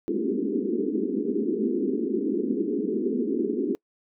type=band-pass noise; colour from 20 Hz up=white; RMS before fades=-26 dBFS; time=0.08-3.75 s; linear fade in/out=0 ms; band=200 to 430 Hz; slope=96 dB/octave; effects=noise-tail reverb RT60 0.1 s tail -26 dB re dry